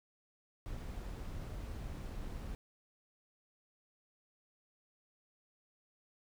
brown noise, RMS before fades -43 dBFS, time 0.66-2.55 s, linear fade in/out 0 ms, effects none

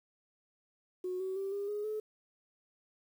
sine tone with pitch steps, 366.2 / 378 / 390.2 / 402.8 / 415.8 / 429.2 Hz, F#4 / F#4 / G4 / G4 / G#4 / A4, -18 / +37 / -8 / +47 / +2 / -43 cents, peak -33 dBFS, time 1.04-2 s, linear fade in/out 5 ms, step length 160 ms, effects tanh soft clip ceiling -29 dBFS + 10-bit

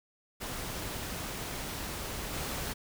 pink noise with level steps, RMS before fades -38 / -36 dBFS, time 0.4-2.74 s, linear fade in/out 20 ms, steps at 2.33 s, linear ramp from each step 20 ms, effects none

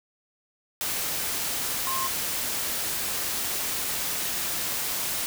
sine tone in noise, 1062 Hz, C6, 25 cents sharp, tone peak -28 dBFS, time 1.87-2.07 s, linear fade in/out 0 ms, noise white, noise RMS -29 dBFS, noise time 0.81-5.26 s, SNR -2 dB, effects none

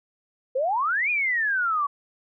sine exponential two-way sweep, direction up then down, 495 to 2489 to 1115 Hz, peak -21 dBFS, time 0.55-1.87 s, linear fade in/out 10 ms, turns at 1.1 s, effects none

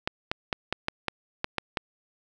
clicks, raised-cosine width 0.3 ms, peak -10 dBFS, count 9, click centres 0.075 / 0.315 / 0.528 / 0.726 / 0.884 / 1.083 / 1.444 / 1.583 / 1.772 s, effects none

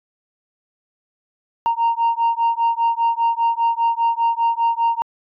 sine beating tone pair, 924 / 929 Hz, A#5 / A#5, -16 / -6 cents, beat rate 5 Hz, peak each -17 dBFS, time 1.66-5.02 s, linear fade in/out 0 ms, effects tanh soft clip ceiling -12 dBFS

